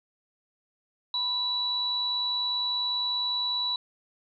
sine tone pair together, 987.8 / 3935 Hz, B5 / B7, 0 / -7 cents, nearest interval 2 octaves, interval 2393 cents, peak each -36 / -26 dBFS, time 1.14-3.76 s, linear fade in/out 2 ms, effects none

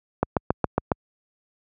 click train, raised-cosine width 1 ms, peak -5 dBFS, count 6, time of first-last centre 0.23-0.918 s, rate 7.27 Hz, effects high-pass 60 Hz 12 dB/octave

